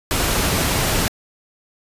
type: noise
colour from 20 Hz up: pink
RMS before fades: -19 dBFS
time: 0.11-1.08 s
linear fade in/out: 0 ms
effects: resampled to 32000 Hz